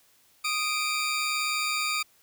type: tone pair together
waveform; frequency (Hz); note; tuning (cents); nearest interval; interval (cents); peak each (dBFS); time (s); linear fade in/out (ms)
20% pulse; 1239 / 2339; D#6 / D7; -8 / -8; major seventh; 1100; -24; 0.44-2.03; 10
effects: white hiss -62 dBFS RMS until 2.22 s